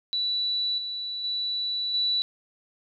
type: tone with level steps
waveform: sine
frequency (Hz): 3950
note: B7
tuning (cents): 0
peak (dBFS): -24 / -30 / -26 / -22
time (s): 0.13-2.22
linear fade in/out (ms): 0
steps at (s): 0.78 / 1.24 / 1.94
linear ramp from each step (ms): 2
effects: none